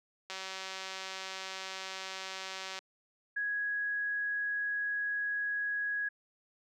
click train, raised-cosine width 0.2 ms, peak -23 dBFS, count 474, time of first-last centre 0.3-2.789 s, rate 190 Hz
sine tone, 1664 Hz, G#6, 3 cents sharp, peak -31 dBFS, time 3.36-6.09 s, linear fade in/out 10 ms
effects high-pass 400 Hz 12 dB/octave

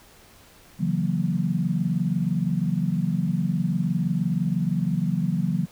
sine chord, F# dominant seventh, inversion second, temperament equal with one note detuned, 138.59 / 164.81 / 184.36 / 233.1 Hz, C#3 / E3 / F#3 / A#3, 0 / 0 / -6 / 0 cents, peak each -29 / -25 / -25 / -31 dBFS, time 0.79-5.66 s, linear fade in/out 20 ms, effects pink hiss -52 dBFS RMS until 5.71 s

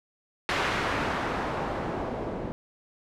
white noise with low-pass filter sweep, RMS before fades -30 dBFS, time 0.49-2.52 s, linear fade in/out 0 ms, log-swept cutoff 2200 to 460 Hz, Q 0.85, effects none

